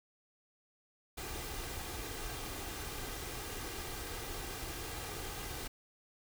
pink noise with comb filter, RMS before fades -42 dBFS, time 1.17-5.68 s, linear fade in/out 10 ms, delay 2.5 ms, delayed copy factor +0.5, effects none

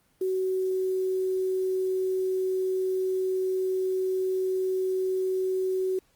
sine tone with quantisation, 375.1 Hz, F#4, 24 cents sharp, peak -24 dBFS, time 0.21-5.99 s, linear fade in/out 5 ms, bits 8, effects pink hiss -66 dBFS RMS until 6.15 s + Opus 24 kbps

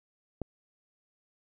click, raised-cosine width 2 ms, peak -20 dBFS, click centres 0.417 s, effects none

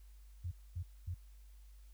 sine tone bursts, 87.31 Hz, F2, in tune, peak -37 dBFS, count 3, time 0.44-1.145 s, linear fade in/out 10 ms, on 75 ms, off 240 ms, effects added 50 Hz sine -54 dBFS peak until 1.93 s + white hiss -72 dBFS RMS until 1.93 s

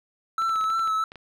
triangle tone with vibrato, 1318.5 Hz, E6, in tune, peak -20 dBFS, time 0.38-1.04 s, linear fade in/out 2 ms, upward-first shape sine, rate 3.1 Hz, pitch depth 29 cents each way
clicks, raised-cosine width 0.3 ms, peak -26 dBFS, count 10, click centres 0.42 / 0.494 / 0.558 / 0.611 / 0.641 / 0.702 / 0.794 / 0.875 / 1.119 / 1.157 s
effects none

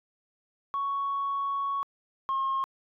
sine tone pair in turn, 1112 / 1075.4 Hz, C#6 / C6, +5 / +47 cents, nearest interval minor second, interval 58 cents, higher first, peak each -26 / -24 dBFS, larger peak second, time 0.74-1.83 / 2.29-2.64 s, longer first, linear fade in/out 0 ms, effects tanh soft clip ceiling -23 dBFS

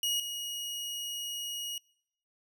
sawtooth tone pair in turn, 2890 / 2890 Hz, F#7 / F#7, -41 / -41 cents, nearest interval unison, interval 0 cents, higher neither, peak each -25 / -32 dBFS, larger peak first, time 0.03-0.2 / 0.2-1.78 s, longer second, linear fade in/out 2 ms, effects noise-tail reverb RT60 0.7 s tail -25 dB re dry

